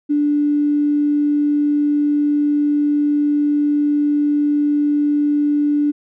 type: tone with tanh clipping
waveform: triangle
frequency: 293.1 Hz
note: D4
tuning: 3 cents flat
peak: -13 dBFS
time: 0.09-5.92 s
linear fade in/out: 20 ms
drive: 3 dB
effects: none